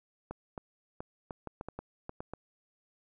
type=clicks; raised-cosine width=1 ms; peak=-25 dBFS; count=11; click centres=0.31 / 0.578 / 1.005 / 1.308 / 1.473 / 1.611 / 1.686 / 1.79 / 2.094 / 2.205 / 2.336 s; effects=none